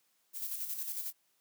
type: noise with tremolo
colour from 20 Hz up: violet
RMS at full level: -37 dBFS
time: 0.33-1.13 s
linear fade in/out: 50 ms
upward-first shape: square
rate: 11 Hz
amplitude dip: 45%
effects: white hiss -74 dBFS RMS until 1.4 s + high-pass 150 Hz 12 dB/octave